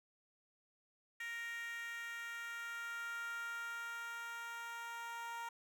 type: tone with high-pass filter sweep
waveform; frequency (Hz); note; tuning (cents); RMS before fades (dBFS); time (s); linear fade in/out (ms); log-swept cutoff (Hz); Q
10% pulse; 466.2; A#4; 0; -45; 1.2-5.49; 5; 1900 to 1000; 4.9
effects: none